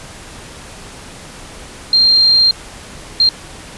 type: tone bursts at uneven times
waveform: sine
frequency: 4186 Hz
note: C8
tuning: in tune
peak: -7 dBFS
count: 2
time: 1.93-2.51 / 3.2-3.29 s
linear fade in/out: 2 ms
effects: pink hiss -34 dBFS RMS until 3.77 s + resampled to 24000 Hz